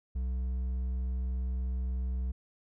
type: tone with hard clipping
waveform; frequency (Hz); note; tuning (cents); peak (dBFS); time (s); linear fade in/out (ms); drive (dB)
triangle; 63.1; B1; +38; -31; 0.15-2.32; 10; 7
effects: none